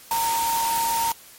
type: tone in noise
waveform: sine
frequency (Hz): 919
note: A#5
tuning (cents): -25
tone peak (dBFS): -21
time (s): 0.11-1.12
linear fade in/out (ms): 2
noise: white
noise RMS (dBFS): -28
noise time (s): 0.11-1.12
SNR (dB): +4
effects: white hiss -47 dBFS RMS until 1.38 s + MP3 64 kbps